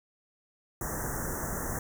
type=band-stop noise; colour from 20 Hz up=pink; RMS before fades=-34 dBFS; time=0.81-1.79 s; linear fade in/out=2 ms; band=1900 to 5800 Hz; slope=96 dB/octave; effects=none